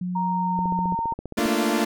sine tone, 180 Hz, F#3, 47 cents flat, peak -25 dBFS, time 0.01-0.95 s, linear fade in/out 5 ms
sine tone with pitch glide, 932.3 to 917.9 Hz, A#5 to A#5, 0 to -27 cents, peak -23 dBFS, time 0.15-1.14 s, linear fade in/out 10 ms, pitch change -27 cents, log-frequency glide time 0.26-0.6 s
click train, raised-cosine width 2 ms, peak -20 dBFS, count 14, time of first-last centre 0.59-1.457 s, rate 15 Hz
sawtooth chord, Bb major seventh, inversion third, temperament equal with one note detuned, 220 / 233.1 / 293.7 / 344.6 Hz, A3 / Bb3 / D4 / F4, 0 / 0 / 0 / -23 cents, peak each -22 dBFS, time 1.37-1.85 s, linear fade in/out 10 ms
effects none

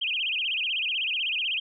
sine tone with vibrato, 2817 Hz, F7, 14 cents sharp, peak -25 dBFS, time 0.01-1.6 s, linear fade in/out 10 ms, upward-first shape sine, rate 16 Hz, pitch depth 240 cents each way, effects none

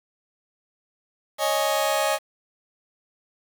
sawtooth chord, C# suspended second, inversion none, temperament just, 554.4 / 623.7 / 831.5 Hz, C#5 / D#5 / G#5, 0 / +4 / +2 cents, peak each -22 / -20 / -22 dBFS, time 1.38-2.19 s, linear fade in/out 50 ms, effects 7-bit

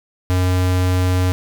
square tone, 91.4 Hz, F#2, 21 cents flat, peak -15 dBFS, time 0.3-1.32 s, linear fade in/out 0 ms, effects 7-bit

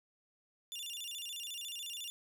sawtooth tone with vibrato, 3136 Hz, G7, in tune, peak -38 dBFS, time 0.72-2.1 s, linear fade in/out 0 ms, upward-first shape square, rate 14 Hz, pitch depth 190 cents each way, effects none

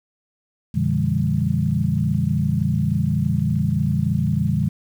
sine tone cluster, 90.4 / 121.7 / 147.8 / 171.2 / 203.7 Hz, F#2 / B2 / D3 / F3 / G#3, -40 / -25 / +11 / -34 / -33 cents, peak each -26 / -24 / -22 / -24 / -24 dBFS, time 0.74-4.69 s, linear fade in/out 10 ms, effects 8-bit

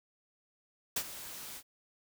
white noise with ADSR envelope, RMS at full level -31 dBFS, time 0.96-1.63 s, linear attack 6 ms, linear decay 63 ms, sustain -14 dB, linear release 67 ms, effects none

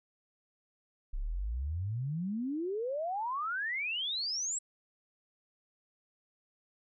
sine exponential sweep, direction up, 30.87 to 7902 Hz, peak -32 dBFS, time 1.13-4.59 s, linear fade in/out 10 ms, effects none

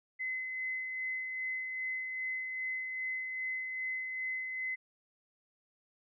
sine tone with tremolo, 2040 Hz, C7, 44 cents flat, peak -33 dBFS, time 0.19-4.76 s, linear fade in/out 20 ms, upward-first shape sine, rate 2.5 Hz, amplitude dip 35%, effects none

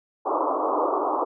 white band-pass noise, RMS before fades -24 dBFS, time 0.25-1.25 s, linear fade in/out 20 ms, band 280 to 1200 Hz, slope 96 dB/octave, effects none

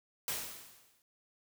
white noise with exponential decay, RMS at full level -34 dBFS, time 0.28-1.02 s, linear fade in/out 1 ms, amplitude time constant 160 ms, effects none

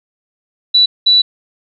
sine tone bursts at uneven times, 3951 Hz, B7, in tune, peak -6 dBFS, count 2, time 0.74-0.86 / 1.06-1.22 s, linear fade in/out 10 ms, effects none

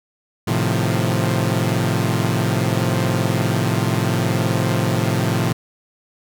sawtooth chord, F dominant seventh, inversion first, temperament equal, 110 / 130.81 / 155.56 / 174.61 Hz, A2 / C3 / Eb3 / F3, 0 / 0 / 0 / 0 cents, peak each -17 / -18 / -22 / -19 dBFS, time 0.47-5.53 s, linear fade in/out 10 ms, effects none

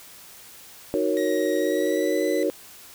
sine chord, D# minor seventh, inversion none, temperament equal, 311.1 / 370 / 466.2 / 554.4 Hz, D#4 / F#4 / A#4 / C#5, 0 / 0 / 0 / 0 cents, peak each -26 dBFS, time 0.94-2.5 s, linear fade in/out 0 ms
sawtooth tone with pitch glide, 1893 to 1999.8 Hz, A#6 to B6, +26 to +21 cents, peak -31 dBFS, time 1.17-2.43 s, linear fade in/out 0 ms, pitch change +95 cents, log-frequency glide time 1.57-2.22 s
effects white hiss -46 dBFS RMS until 2.94 s

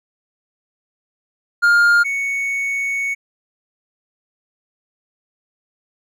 triangle tone pair in turn, 1410 / 2221 Hz, F6 / C#7, +16 / +3 cents, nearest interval minor sixth, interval 787 cents, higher second, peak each -8 / -17 dBFS, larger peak first, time 1.62-2.04 / 2.04-3.15 s, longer second, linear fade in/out 20 ms, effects none

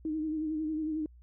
sine tone with vibrato, 311.1 Hz, D#4, in tune, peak -30 dBFS, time 0.05-1.06 s, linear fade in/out 2 ms, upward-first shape sine, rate 11 Hz, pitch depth 44 cents each way, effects added 60 Hz sine -52 dBFS peak until 1.22 s

